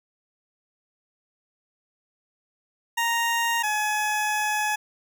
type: tone pair in turn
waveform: 20% pulse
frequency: 932.3 / 846.9 Hz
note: A#5 / G#5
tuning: 0 / +34 cents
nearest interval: major second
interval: 166 cents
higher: first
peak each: -17 / -18 dBFS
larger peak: first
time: 2.97-3.63 / 3.63-4.76 s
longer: second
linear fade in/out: 10 ms
effects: none